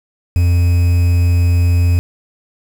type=tone with quantisation; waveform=triangle; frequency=87.31 Hz; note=F2; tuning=in tune; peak=-7 dBFS; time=0.36-1.99 s; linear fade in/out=0 ms; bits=5; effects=none